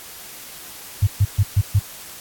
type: tone bursts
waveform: sine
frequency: 100.1 Hz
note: G2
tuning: 37 cents sharp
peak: -11 dBFS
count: 5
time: 1.02-1.795 s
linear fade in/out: 10 ms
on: 51 ms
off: 130 ms
effects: white hiss -38 dBFS RMS until 2.2 s + AAC 64 kbps